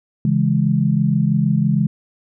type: chord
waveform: sine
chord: C# minor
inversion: none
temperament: equal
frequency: 138.59 / 164.81 / 207.7 Hz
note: C#3 / E3 / G#3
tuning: 0 / 0 / 0 cents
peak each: -18 dBFS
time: 0.25-1.87 s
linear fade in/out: 2 ms
effects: none